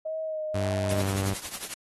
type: tone with vibrato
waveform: sine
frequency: 627 Hz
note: D#5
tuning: 13 cents sharp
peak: -29 dBFS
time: 0.05-1.02 s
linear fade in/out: 10 ms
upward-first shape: sine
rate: 1.8 Hz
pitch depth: 26 cents each way
type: tone with pitch glide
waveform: sawtooth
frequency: 98 to 97.38 Hz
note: G2 to G2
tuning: 0 to -11 cents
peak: -23 dBFS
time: 0.54-1.34 s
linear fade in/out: 10 ms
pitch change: -11 cents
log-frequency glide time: 0.68-0.91 s
type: noise with tremolo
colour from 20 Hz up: white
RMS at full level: -33 dBFS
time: 0.89-1.74 s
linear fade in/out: 2 ms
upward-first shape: triangle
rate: 11 Hz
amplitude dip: 85%
effects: AAC 32 kbps